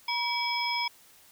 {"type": "tone cluster", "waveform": "sine", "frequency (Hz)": [956, 2286, 3333, 5130], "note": ["A#5", "D7", "G#7", "E8"], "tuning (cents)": [43, -47, 5, -48], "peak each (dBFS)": [-31, -32, -35, -33], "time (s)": [0.08, 0.88], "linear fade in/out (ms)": 5, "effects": ["white hiss -57 dBFS RMS until 1.31 s"]}